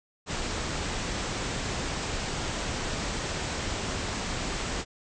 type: low-pass noise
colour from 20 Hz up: pink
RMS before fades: -32 dBFS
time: 0.26-4.85 s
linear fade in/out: 50 ms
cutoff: 8200 Hz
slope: 96 dB/octave
effects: none